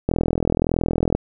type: click train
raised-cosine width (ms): 2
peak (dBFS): -5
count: 45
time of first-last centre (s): 0.09-1.15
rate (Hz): 41.5
effects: none